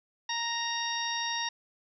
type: harmonic tone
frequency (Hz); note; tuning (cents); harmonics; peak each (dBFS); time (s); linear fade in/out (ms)
932.3; A#5; 0; 1 / 2 / 3 / 4 / 5 / 6; -35 / -36 / -40 / -36 / -44 / -36; 0.29-1.49; 5
effects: none